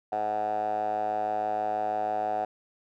10% pulse tone with band-pass filter, 106.2 Hz, G#2, 39 cents sharp, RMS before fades -29 dBFS, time 0.12-2.45 s, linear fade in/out 5 ms, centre 750 Hz, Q 8, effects none

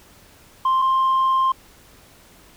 sine tone pair in turn, 1050 / 1054 Hz, C6 / C6, +6 / +12 cents, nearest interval unison, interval 6 cents, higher second, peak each -13 dBFS, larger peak neither, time 0.65-0.82 / 0.82-1.52 s, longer second, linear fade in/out 5 ms, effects tanh soft clip ceiling -14 dBFS + pink hiss -50 dBFS RMS until 2.56 s

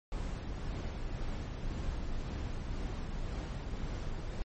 brown noise with tremolo, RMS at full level -36 dBFS, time 0.12-4.42 s, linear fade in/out 0 ms, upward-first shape sine, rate 1.9 Hz, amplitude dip 25%, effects MP3 32 kbps

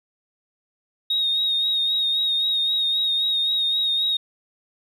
sine tone with vibrato, 3742 Hz, A#7, 6 cents sharp, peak -18 dBFS, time 1.1-4.17 s, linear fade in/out 5 ms, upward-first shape sine, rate 3.8 Hz, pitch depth 34 cents each way, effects tanh soft clip ceiling -14 dBFS + 10-bit

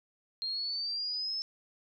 sine exponential sweep, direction up, 4186 to 5274 Hz, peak -32 dBFS, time 0.42-1.42 s, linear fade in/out 0 ms, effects none

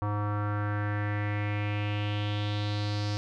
square tone with low-pass filter sweep, 103.83 Hz, G#2, in tune, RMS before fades -30 dBFS, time 0.02-3.17 s, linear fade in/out 0 ms, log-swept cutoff 1100 to 5000 Hz, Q 3.8, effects none

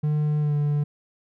triangle tone with pitch glide, 150.3 to 146.78 Hz, D3 to D3, +40 to -1 cents, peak -18 dBFS, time 0.03-0.84 s, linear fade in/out 10 ms, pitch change -41 cents, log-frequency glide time 0.39-0.54 s, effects none

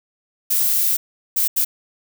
violet noise bursts at uneven times, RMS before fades -18 dBFS, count 3, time 0.5-0.97 / 1.36-1.48 / 1.56-1.65 s, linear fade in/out 10 ms, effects none

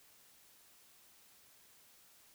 silence, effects white hiss -64 dBFS RMS until 2.34 s

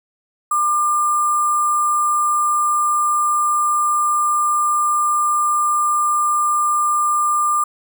sine tone with sample-and-hold, 1195 Hz, D6, 30 cents sharp, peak -14 dBFS, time 0.51-7.64 s, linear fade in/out 5 ms, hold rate 8820 Hz, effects none

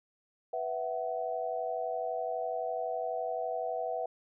sine chord, B suspended fourth, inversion none, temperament equal with one note detuned, 493.9 / 659.3 / 751.2 Hz, B4 / E5 / F#5, 0 / 0 / +26 cents, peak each -37 / -35 / -36 dBFS, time 0.53-4.06 s, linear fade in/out 5 ms, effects none

